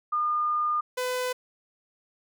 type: tone pair in turn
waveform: sine / sawtooth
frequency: 1214 / 502.8 Hz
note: D#6 / B4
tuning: -43 / +31 cents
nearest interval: octave + minor third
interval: 1526 cents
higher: first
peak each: -23 dBFS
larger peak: neither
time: 0.12-0.81 / 0.97-1.33 s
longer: first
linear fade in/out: 10 ms
effects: none